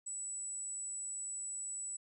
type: tone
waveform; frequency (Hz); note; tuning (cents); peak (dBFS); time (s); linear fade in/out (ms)
sine; 7902; B8; 0; -39; 0.06-1.97; 10
effects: none